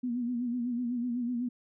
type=tone with vibrato; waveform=sine; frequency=242.5 Hz; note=B3; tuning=31 cents flat; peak=-29 dBFS; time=0.03-1.49 s; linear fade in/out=10 ms; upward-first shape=sine; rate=8 Hz; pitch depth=65 cents each way; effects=none